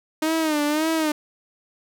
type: tone with vibrato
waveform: sawtooth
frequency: 308.2 Hz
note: D#4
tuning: 16 cents flat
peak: -16 dBFS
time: 0.22-1.12 s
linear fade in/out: 5 ms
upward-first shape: sine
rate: 1.8 Hz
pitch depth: 88 cents each way
effects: none